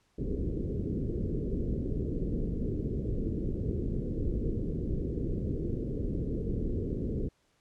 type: low-pass noise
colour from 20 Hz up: pink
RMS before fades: -32 dBFS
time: 0.18-7.29 s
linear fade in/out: 10 ms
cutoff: 460 Hz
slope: 48 dB/octave
effects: pink hiss -71 dBFS RMS until 7.6 s + low-pass 9000 Hz 12 dB/octave